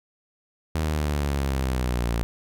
sawtooth linear sweep, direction down, 79.3 to 56.5 Hz, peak -19 dBFS, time 0.75-2.23 s, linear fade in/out 0 ms, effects none

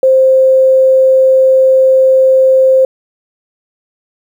sine tone, 525 Hz, C5, 6 cents sharp, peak -4 dBFS, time 0.03-2.85 s, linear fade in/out 2 ms, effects 7-bit

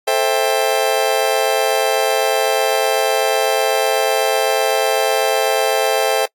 40% pulse chord, A minor seventh, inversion none, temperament just, 440 / 528 / 660 / 792 Hz, A4 / C5 / E5 / G5, 0 / +16 / +2 / +18 cents, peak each -19 dBFS, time 0.07-6.26 s, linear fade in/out 10 ms, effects noise-tail reverb RT60 0.1 s tail -25 dB re dry + AAC 64 kbps

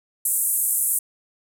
pink band-pass noise, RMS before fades -22 dBFS, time 0.25-0.99 s, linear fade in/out 5 ms, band 8400 to 14000 Hz, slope 48 dB/octave, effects none

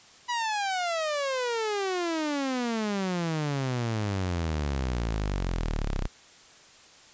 sawtooth exponential sweep, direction down, 986 to 30.87 Hz, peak -23 dBFS, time 0.28-6.08 s, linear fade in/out 20 ms, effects white hiss -53 dBFS RMS until 7.13 s + resampled to 16000 Hz

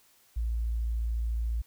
sine tone, 57 Hz, A#1, 38 cents flat, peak -27 dBFS, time 0.36-1.62 s, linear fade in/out 10 ms, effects white hiss -63 dBFS RMS until 1.66 s

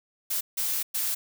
blue noise bursts at uneven times, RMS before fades -28 dBFS, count 3, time 0.3-0.41 / 0.57-0.83 / 0.94-1.15 s, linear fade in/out 10 ms, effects none

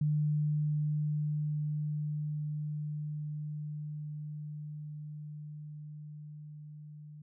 sine tone with level ramp, 150.2 Hz, D3, 39 cents sharp, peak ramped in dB -26 to -46 dBFS, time 0.01-7.22 s, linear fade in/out 5 ms, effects none

